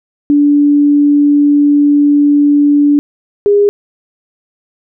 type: tone pair in turn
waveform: sine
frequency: 290 / 407.9 Hz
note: D4 / G#4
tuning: -22 / -31 cents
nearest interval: tritone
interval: 591 cents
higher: second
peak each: -5 dBFS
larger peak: neither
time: 0.3-2.99 / 3.46-3.69 s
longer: first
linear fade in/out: 0 ms
effects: none